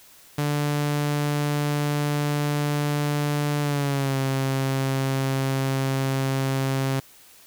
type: tone with pitch glide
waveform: sawtooth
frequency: 146.6 to 134.43 Hz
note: D3 to C3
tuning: -3 to +47 cents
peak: -18 dBFS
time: 0.38-7 s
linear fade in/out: 5 ms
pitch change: -150 cents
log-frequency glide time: 3.61-4.18 s
effects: white hiss -51 dBFS RMS until 7.46 s